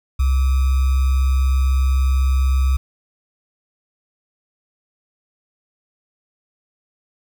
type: tone with sample-and-hold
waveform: sine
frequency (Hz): 66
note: C2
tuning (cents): +16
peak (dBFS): -13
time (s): 0.19-2.77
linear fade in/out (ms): 10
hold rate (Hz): 1225
effects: none